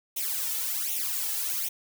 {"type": "noise with flanger", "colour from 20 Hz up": "blue", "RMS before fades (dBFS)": -30, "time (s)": [0.16, 1.69], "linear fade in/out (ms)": 10, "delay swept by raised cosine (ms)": [0.31, 2.31], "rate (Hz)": 1.3, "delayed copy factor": 0.9, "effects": []}